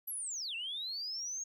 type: linear two-way sweep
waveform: sine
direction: down then up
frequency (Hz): 11990 to 2637 to 6600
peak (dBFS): -36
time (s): 0.07-1.44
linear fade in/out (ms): 10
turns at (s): 0.55
effects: tanh soft clip ceiling -32 dBFS + 13-bit